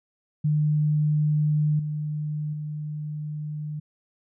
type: tone with level steps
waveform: sine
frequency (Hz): 150.9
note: D3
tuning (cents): +47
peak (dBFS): -19 / -26 / -29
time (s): 0.44-3.8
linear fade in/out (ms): 10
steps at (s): 1.79 / 2.53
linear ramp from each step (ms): 5
effects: none